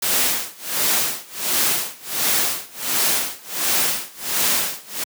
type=noise with tremolo; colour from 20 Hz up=white; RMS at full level=-18 dBFS; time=0.02-5.04 s; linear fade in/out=5 ms; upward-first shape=sine; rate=1.4 Hz; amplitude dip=95%; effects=high-pass 150 Hz 12 dB/octave